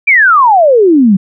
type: exponential sweep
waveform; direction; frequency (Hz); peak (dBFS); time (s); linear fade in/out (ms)
sine; down; 2410 to 182.1; -3; 0.07-1.17; 10
effects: none